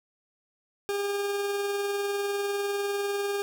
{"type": "tone with tremolo", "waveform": "40% pulse", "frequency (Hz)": 403.4, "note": "G4", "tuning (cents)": 50, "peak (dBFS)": -25, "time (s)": [0.89, 3.42], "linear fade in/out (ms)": 0, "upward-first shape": "sine", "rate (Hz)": 20, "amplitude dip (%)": 30, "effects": []}